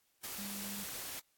sine tone in noise, 201 Hz, G3, 44 cents sharp, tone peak -44 dBFS, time 0.38-0.84 s, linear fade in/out 10 ms, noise white, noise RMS -43 dBFS, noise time 0.23-1.2 s, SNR -4 dB, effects white hiss -75 dBFS RMS until 1.37 s + AAC 64 kbps

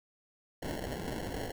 violet noise with sample-and-hold, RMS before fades -38 dBFS, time 0.62-1.52 s, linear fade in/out 10 ms, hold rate 1225 Hz, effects none

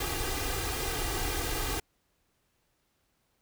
pink noise with comb filter, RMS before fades -32 dBFS, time 0-1.8 s, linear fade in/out 5 ms, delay 2.5 ms, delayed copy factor +0.85, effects pink hiss -74 dBFS RMS until 3.41 s

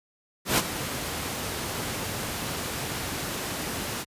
pink noise with ADSR envelope, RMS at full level -19 dBFS, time 0.45-4.05 s, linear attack 130 ms, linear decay 32 ms, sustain -12 dB, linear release 38 ms, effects high-pass 80 Hz 12 dB/octave + resampled to 32000 Hz

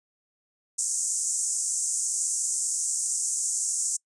white band-pass noise, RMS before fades -28 dBFS, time 0.78-3.97 s, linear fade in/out 10 ms, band 6400 to 8700 Hz, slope 48 dB/octave, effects noise-tail reverb RT60 0.1 s tail -26 dB re dry + resampled to 24000 Hz

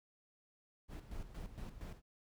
brown noise with tremolo, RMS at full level -45 dBFS, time 0.88-2.02 s, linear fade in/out 50 ms, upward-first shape square, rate 4.3 Hz, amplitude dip 65%, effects none

